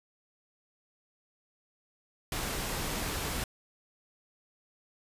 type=noise; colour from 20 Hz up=pink; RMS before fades=-34 dBFS; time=2.32-3.44 s; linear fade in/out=2 ms; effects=resampled to 32000 Hz